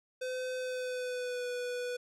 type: tone with pitch glide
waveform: square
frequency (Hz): 510 to 492.3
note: C5 to B4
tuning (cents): -44 to -6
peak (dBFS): -35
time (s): 0.21-1.97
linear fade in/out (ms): 10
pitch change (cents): -62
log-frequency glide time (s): 0.57-1.47
effects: low-pass 9000 Hz 12 dB/octave